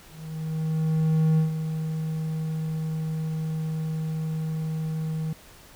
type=tone with ADSR envelope; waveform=triangle; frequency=158.3 Hz; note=D#3; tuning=30 cents sharp; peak=-15 dBFS; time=0.08-5.33 s; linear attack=1300 ms; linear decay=120 ms; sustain=-9 dB; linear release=3 ms; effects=pink hiss -50 dBFS RMS until 5.75 s